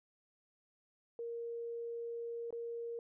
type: tone with dropouts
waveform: sine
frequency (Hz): 467.2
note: A#4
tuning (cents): +4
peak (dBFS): -39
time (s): 1.19-2.99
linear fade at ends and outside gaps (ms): 1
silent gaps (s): 2.506-2.526
effects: none